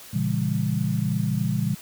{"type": "chord", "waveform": "sine", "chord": "A# diminished seventh", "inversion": "none", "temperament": "just", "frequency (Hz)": [116.54, 139.85, 167.82, 201.4], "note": ["A#2", "C#3", "E3", "G3"], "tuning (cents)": [0, 16, 31, 47], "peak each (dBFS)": -27, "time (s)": [0.13, 1.75], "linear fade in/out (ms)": 10, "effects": ["white hiss -44 dBFS RMS until 1.81 s"]}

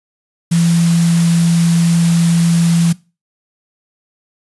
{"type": "tone in noise", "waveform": "sine", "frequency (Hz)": 168.7, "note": "E3", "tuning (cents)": 40, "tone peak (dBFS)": -9, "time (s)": [0.51, 2.93], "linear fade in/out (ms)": 10, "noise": "white", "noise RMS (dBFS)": -24, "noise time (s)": [0.51, 2.93], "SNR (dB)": 12, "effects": ["noise-tail reverb RT60 0.3 s tail -21 dB re dry", "resampled to 24000 Hz"]}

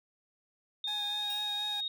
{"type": "tone with pitch glide", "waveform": "sine", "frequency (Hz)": [3667, 3735], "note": ["A#7", "A#7"], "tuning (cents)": [-29, 3], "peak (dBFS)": -32, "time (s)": [0.84, 1.88], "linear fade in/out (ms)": 2, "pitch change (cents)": 32, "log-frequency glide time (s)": [1.17, 1.25]}
{"type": "tone with vibrato", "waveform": "sawtooth", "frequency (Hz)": 830.6, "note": "G#5", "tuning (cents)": 0, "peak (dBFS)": -37, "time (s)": [0.87, 1.81], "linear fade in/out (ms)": 10, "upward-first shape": "sine", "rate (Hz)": 4.1, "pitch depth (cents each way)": 18}
{"type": "tone with exponential decay", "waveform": "5% pulse", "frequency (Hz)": 2779, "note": "F7", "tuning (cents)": -9, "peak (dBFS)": -34, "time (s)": [1.3, 1.64], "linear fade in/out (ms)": 1, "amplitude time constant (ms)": 72}
{"effects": []}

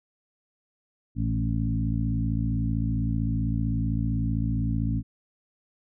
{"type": "harmonic tone with a mistuned harmonic", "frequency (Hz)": 55.6, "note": "A1", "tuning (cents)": 19, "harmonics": [1, 2, 3, 4, 5], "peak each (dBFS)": [-29, -27, -32, -31, -33], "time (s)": [1.15, 5.03], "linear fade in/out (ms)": 50, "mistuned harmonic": 2, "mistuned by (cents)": 38, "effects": []}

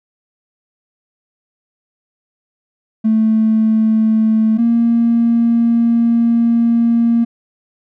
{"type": "tone pair in turn", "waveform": "triangle", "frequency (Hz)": [220, 232.9], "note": ["A3", "A#3"], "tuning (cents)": [0, -1], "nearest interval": "minor second", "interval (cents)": 99, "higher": "second", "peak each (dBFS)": -6, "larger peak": "neither", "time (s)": [[3.04, 4.58], [4.58, 7.25]], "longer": "second", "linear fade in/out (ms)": 20, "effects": ["tanh soft clip ceiling -7 dBFS"]}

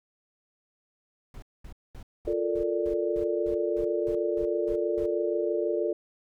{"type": "noise bursts", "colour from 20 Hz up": "brown", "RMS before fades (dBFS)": -42, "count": 13, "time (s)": [1.34, 5.059], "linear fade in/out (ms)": 2, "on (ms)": 83, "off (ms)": 220}
{"type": "chord", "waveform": "sine", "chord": "Bb major seventh", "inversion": "second", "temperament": "equal", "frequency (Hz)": [349.2, 440, 466.2, 587.3], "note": ["F4", "A4", "Bb4", "D5"], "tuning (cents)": [0, 0, 0, 0], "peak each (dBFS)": [-29, -29, -35, -31], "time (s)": [2.27, 5.93], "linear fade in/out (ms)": 5}
{"effects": []}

